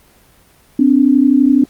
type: tone pair together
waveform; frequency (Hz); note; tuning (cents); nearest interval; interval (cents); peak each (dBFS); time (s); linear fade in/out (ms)
sine; 256.2 / 288.2; C4 / D4; -36 / -33; major second; 203; -10; 0.79-1.64; 5
effects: pink hiss -49 dBFS RMS until 1.69 s + Opus 24 kbps